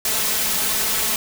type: noise with comb filter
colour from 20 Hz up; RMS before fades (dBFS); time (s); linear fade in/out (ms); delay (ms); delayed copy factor
white; -21; 0.05-1.16; 2; 4.6; +0.65
effects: none